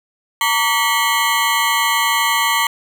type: ring-modulated tone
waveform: 20% pulse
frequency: 1031 Hz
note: C6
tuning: 26 cents flat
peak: -6 dBFS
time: 0.41-2.67 s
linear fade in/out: 2 ms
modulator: 114 Hz
effects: none